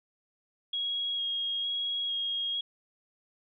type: tone with vibrato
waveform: sine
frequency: 3288 Hz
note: G#7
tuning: 18 cents flat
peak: -29 dBFS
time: 0.73-2.61 s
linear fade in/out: 5 ms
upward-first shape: square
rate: 1.1 Hz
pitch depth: 11 cents each way
effects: none